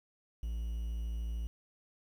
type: tone with quantisation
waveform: triangle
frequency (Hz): 56.7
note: A#1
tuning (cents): -47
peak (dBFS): -32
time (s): 0.43-1.47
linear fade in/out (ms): 0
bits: 10
effects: none